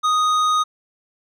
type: tone with hard clipping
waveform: sine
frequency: 1244.5 Hz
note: D#6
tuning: in tune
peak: -17 dBFS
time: 0.03-0.64 s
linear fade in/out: 20 ms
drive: 10 dB
effects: none